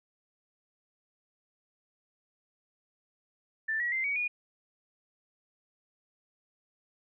sine tone with pitch steps, 1771 / 1920.2 / 2082 / 2257 / 2447 Hz, A6 / B6 / C7 / C#7 / D#7, +11 / -49 / -9 / +31 / -29 cents, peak -28 dBFS, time 3.68-4.28 s, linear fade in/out 10 ms, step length 120 ms, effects none

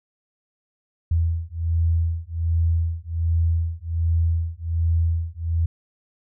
sine beating tone pair, 82.41 / 83.71 Hz, E2 / E2, 0 / +27 cents, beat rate 1.3 Hz, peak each -22 dBFS, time 1.11-5.66 s, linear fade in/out 5 ms, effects none

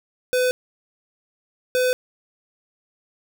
square tone pair in turn, 503 / 504.9 Hz, B4 / B4, +32 / +38 cents, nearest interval unison, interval 6 cents, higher second, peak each -18 dBFS, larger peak neither, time 0.33-0.51 / 1.75-1.93 s, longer neither, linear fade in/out 0 ms, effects none

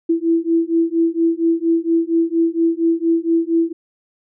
sine beating tone pair, 329.6 / 333.9 Hz, E4 / E4, 0 / +22 cents, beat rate 4.3 Hz, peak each -17 dBFS, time 0.09-3.73 s, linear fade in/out 10 ms, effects none

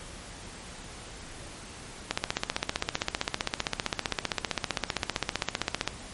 click train, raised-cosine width 0.2 ms, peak -8 dBFS, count 59, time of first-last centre 2.11-5.876 s, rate 15.4 Hz, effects pink hiss -44 dBFS RMS until 6.13 s + MP3 48 kbps

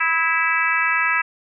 harmonic tone with a mistuned harmonic, 329.2 Hz, E4, 2 cents flat, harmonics 3 / 4 / 5 / 6 / 7 / 8, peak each -27 / -23 / -22 / -23 / -25 / -25 dBFS, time 0-1.22 s, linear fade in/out 10 ms, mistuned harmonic 4, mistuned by -29 cents, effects none

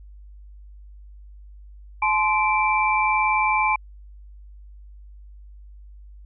sine tone cluster, 859 / 1041 / 2341 Hz, A5 / C6 / D7, -42 / -9 / -6 cents, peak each -22 dBFS, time 2.02-3.76 s, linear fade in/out 5 ms, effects added 50 Hz sine -41 dBFS peak until 6.25 s

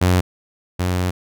sawtooth tone pair in turn, 90.5 / 90.5 Hz, F#2 / F#2, -38 / -38 cents, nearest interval unison, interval 0 cents, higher neither, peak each -9 / -14 dBFS, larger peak first, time 0.01-0.21 / 0.79-1.11 s, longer second, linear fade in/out 10 ms, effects none

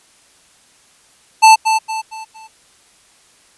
square tone with echo, 882 Hz, A5, 4 cents sharp, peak -4 dBFS, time 1.42-1.56 s, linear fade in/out 20 ms, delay 230 ms, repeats 4, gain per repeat -8 dB, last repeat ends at 2.48 s, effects white hiss -51 dBFS RMS until 3.57 s + resampled to 24000 Hz

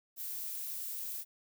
violet noise, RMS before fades -40 dBFS, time 0.16-1.25 s, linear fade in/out 50 ms, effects none

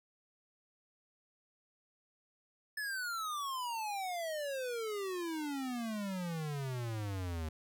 square exponential sweep, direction down, 1749 to 77.1 Hz, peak -37 dBFS, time 2.77-7.49 s, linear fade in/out 5 ms, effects none

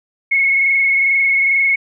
sine tone with frequency modulation, 2185 Hz, C#7, 26 cents flat, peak -11 dBFS, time 0.31-1.76 s, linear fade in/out 10 ms, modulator 22.3 Hz, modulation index 1.6, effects none

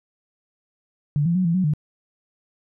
sine tone with pitch steps, 146.3 / 170.1 / 184.7 / 167.6 / 185.9 / 150.4 Hz, D3 / F3 / F#3 / E3 / F#3 / D3, -6 / -45 / -3 / +29 / +8 / +42 cents, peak -17 dBFS, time 1.16-1.736 s, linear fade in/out 0 ms, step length 96 ms, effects none

